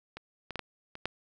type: clicks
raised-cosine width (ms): 0.3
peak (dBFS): -25 / -22 / -19 / -20 / -27 / -14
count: 6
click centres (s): 0.17 / 0.507 / 0.557 / 0.593 / 0.954 / 1.056
effects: none